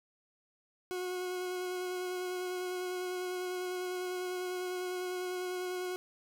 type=tone with vibrato; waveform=40% pulse; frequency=363.9 Hz; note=F#4; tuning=29 cents flat; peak=-34 dBFS; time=0.91-5.96 s; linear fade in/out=0 ms; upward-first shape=sine; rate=10 Hz; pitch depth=15 cents each way; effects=none